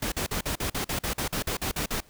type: noise bursts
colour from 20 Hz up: pink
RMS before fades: -29 dBFS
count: 14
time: 0.02-2.005 s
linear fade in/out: 5 ms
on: 100 ms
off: 45 ms
effects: pink hiss -57 dBFS RMS until 2.09 s